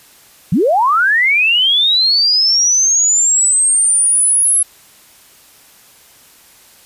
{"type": "linear sweep", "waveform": "sine", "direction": "up", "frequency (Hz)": [136.5, 11000], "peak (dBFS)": -9, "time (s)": [0.52, 4.63], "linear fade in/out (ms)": 5, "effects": ["white hiss -45 dBFS RMS until 6.85 s", "resampled to 32000 Hz"]}